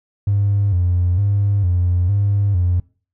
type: tone with vibrato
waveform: triangle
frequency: 94.7 Hz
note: F#2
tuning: 41 cents sharp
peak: -10 dBFS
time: 0.27-2.8 s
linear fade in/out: 5 ms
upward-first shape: square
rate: 1.1 Hz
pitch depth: 110 cents each way
effects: noise-tail reverb RT60 0.4 s tail -26 dB re dry + tanh soft clip ceiling -10 dBFS